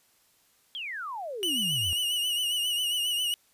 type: exponential sweep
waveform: sine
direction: down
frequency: 3348 to 77.5 Hz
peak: -33 dBFS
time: 0.75-1.93 s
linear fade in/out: 0 ms
type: tone with vibrato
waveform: 45% pulse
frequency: 2915 Hz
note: F#7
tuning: 26 cents flat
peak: -26 dBFS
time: 1.43-3.34 s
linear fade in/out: 0 ms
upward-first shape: triangle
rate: 7.4 Hz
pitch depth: 71 cents each way
effects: white hiss -65 dBFS RMS until 3.53 s + resampled to 32000 Hz